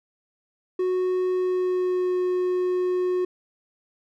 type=tone with pitch glide; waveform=triangle; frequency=367.6 to 363.6 Hz; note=F#4 to F#4; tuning=-11 to -30 cents; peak=-19 dBFS; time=0.79-3.25 s; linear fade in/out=5 ms; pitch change=-19 cents; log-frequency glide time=1.31-2.17 s; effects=none